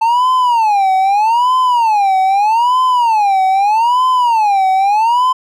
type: tone with vibrato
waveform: triangle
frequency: 880 Hz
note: A5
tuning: in tune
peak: -7 dBFS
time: 0.01-5.33 s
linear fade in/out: 10 ms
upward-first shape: sine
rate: 0.8 Hz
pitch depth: 260 cents each way
effects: none